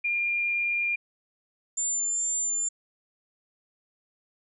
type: tone pair in turn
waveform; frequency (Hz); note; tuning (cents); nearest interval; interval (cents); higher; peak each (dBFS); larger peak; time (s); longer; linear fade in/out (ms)
sine; 2403 / 7201; D7 / A8; +39 / +39; octave + perfect fifth; 1900; second; -24 / -25; first; 0.04-0.96 / 1.77-2.69; neither; 10
effects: none